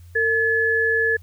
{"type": "tone pair together", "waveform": "sine", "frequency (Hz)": [454, 1714.1], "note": ["A#4", "A6"], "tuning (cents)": [-46, -46], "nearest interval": "octave + major seventh", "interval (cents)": 2300, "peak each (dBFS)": [-22, -18], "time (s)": [0.15, 1.17], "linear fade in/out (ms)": 10, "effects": ["added 87 Hz sine -41 dBFS peak until 1.22 s", "white hiss -59 dBFS RMS until 1.22 s"]}